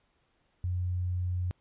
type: tone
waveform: sine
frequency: 90 Hz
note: F#2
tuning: 47 cents flat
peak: -28 dBFS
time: 0.64-1.51 s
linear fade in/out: 0 ms
effects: pink hiss -72 dBFS RMS until 1.6 s + resampled to 8000 Hz